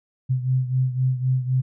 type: beating tone pair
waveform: sine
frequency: 128 / 131.9 Hz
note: C3 / C3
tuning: -38 / +14 cents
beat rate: 3.9 Hz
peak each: -20 / -25 dBFS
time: 0.29-1.62 s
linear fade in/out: 20 ms
effects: none